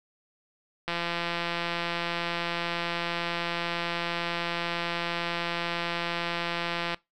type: click train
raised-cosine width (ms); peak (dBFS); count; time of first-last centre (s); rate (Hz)
0.3; -14; 1038; 0.88-6.944; 171
effects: noise-tail reverb RT60 0.2 s tail -23 dB re dry